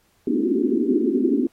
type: band-pass noise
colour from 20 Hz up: pink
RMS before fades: -20 dBFS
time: 0.27-1.47 s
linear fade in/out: 2 ms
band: 220 to 400 Hz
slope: 96 dB/octave
effects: pink hiss -63 dBFS RMS until 1.52 s + AAC 48 kbps